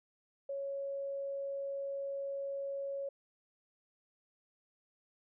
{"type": "tone", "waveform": "sine", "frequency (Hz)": 554, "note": "C#5", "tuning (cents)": -1, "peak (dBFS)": -36, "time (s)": [0.49, 3.09], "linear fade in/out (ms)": 5, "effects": []}